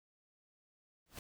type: noise with exponential growth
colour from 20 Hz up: pink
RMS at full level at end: -43 dBFS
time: 1.06-1.19 s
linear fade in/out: 2 ms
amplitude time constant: 28 ms
effects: none